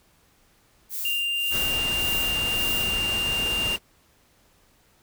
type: noise with tremolo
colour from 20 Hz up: violet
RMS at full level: -30 dBFS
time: 0.89-3 s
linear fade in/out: 50 ms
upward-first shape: sine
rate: 1.8 Hz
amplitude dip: 80%
type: tone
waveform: triangle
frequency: 2794 Hz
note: F7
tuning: in tune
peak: -22 dBFS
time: 1.05-3.76 s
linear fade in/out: 2 ms
type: noise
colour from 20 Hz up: pink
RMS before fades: -32 dBFS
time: 1.5-3.79 s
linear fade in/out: 50 ms
effects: pink hiss -61 dBFS RMS until 5.02 s